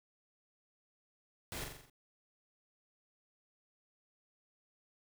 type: noise with echo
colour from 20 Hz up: pink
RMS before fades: -43 dBFS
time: 1.52-1.64 s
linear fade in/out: 0 ms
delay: 43 ms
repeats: 6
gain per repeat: -4 dB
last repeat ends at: 1.898 s
effects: none